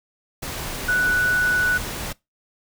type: tone in noise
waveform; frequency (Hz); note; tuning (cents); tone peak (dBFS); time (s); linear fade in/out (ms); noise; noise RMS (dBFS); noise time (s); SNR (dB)
sine; 1480; F#6; 0; -17; 0.88-1.78; 10; pink; -30; 0.42-2.13; +10
effects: noise-tail reverb RT60 0.2 s tail -22 dB re dry